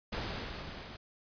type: noise with level ramp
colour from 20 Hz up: pink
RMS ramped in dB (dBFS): -36 to -47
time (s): 0.12-0.97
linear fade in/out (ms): 10
effects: resampled to 11025 Hz